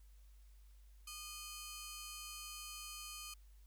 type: ring-modulated tone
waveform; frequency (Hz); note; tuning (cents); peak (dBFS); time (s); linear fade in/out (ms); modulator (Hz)
10% pulse; 1853; A#6; -11; -35; 1.07-3.34; 5; 633
effects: added 50 Hz sine -58 dBFS peak until 3.66 s + white hiss -75 dBFS RMS until 3.66 s